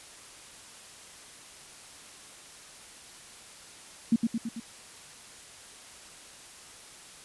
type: tone with echo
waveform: sine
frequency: 229.8 Hz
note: A#3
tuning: 25 cents flat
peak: -18 dBFS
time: 4.12-4.16 s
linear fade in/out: 5 ms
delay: 110 ms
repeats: 4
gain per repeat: -4 dB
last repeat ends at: 4.6 s
effects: white hiss -49 dBFS RMS until 7.24 s + resampled to 24000 Hz